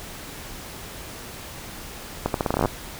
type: accelerating click train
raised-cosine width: 1 ms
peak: -7 dBFS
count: 13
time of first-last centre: 2.26-2.657 s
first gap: 82 ms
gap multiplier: 0.81
effects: pink hiss -38 dBFS RMS until 2.99 s